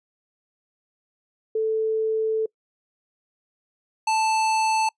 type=tone pair in turn; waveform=sine / square; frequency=440 / 880 Hz; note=A4 / A5; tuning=0 / 0 cents; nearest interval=octave; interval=1200 cents; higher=second; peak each=-20 dBFS; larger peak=neither; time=1.55-2.46 / 4.07-4.89 s; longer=first; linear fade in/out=5 ms; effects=noise-tail reverb RT60 0.1 s tail -25 dB re dry + resampled to 22050 Hz